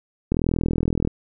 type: click train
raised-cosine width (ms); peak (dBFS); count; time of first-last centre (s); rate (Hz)
3; -8; 32; 0.32-1.074; 41.1
effects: none